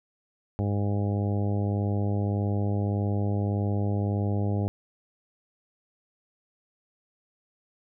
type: harmonic tone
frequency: 101.7 Hz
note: G#2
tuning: 36 cents flat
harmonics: 1 / 2 / 3 / 4 / 5 / 6 / 7 / 8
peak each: -25 / -31 / -35 / -37 / -39 / -41 / -42 / -43 dBFS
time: 0.59-4.68 s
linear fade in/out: 0 ms
effects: none